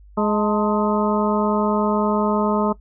harmonic tone with a mistuned harmonic, 209.6 Hz, G#3, 16 cents sharp, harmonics 1 / 2 / 3 / 4 / 5 / 6, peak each -20 / -23 / -25 / -26 / -27 / -28 dBFS, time 0.17-2.73 s, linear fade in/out 10 ms, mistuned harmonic 4, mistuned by +92 cents, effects noise-tail reverb RT60 0.1 s tail -18 dB re dry + added 50 Hz sine -43 dBFS peak until 2.8 s

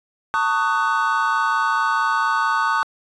triangle chord, D# half-diminished seventh, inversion second, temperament just, 896 / 1120.1 / 1244.5 / 1493.4 Hz, A5 / C#6 / D#6 / F#6, +31 / +18 / 0 / +16 cents, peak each -21 dBFS, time 0.34-2.83 s, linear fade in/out 0 ms, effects resampled to 22050 Hz

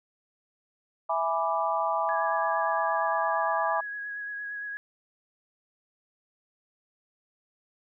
sine chord, E dominant seventh, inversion none, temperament equal, 659.3 / 830.6 / 987.8 / 1174.7 Hz, E5 / G#5 / B5 / D6, 0 / 0 / 0 / 0 cents, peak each -30 dBFS, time 1.09-3.81 s, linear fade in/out 10 ms
sine tone with vibrato, 1664 Hz, G#6, 3 cents sharp, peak -33 dBFS, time 2.09-4.77 s, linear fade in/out 0 ms, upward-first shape sine, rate 8.7 Hz, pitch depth 19 cents each way
effects none

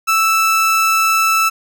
30% pulse tone, 1318.5 Hz, E6, in tune, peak -9 dBFS, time 0.07-1.5 s, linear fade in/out 20 ms, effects none

